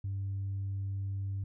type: tone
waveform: sine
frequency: 98 Hz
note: G2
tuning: in tune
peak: -31 dBFS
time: 0.04-1.44 s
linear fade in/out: 5 ms
effects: tanh soft clip ceiling -30 dBFS